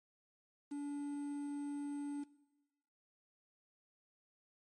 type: tone with quantisation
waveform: triangle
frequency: 287.4 Hz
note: D4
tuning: 37 cents flat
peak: -37 dBFS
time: 0.71-2.24 s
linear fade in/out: 10 ms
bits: 10
effects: noise-tail reverb RT60 1.0 s tail -19 dB re dry + MP3 48 kbps